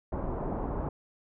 pink low-pass noise, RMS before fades -33 dBFS, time 0.12-0.89 s, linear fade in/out 5 ms, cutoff 1000 Hz, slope 24 dB/octave, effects none

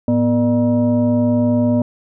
sine tone with frequency modulation, 244.4 Hz, B3, 18 cents flat, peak -12 dBFS, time 0.08-1.82 s, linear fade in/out 2 ms, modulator 354 Hz, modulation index 0.85, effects none

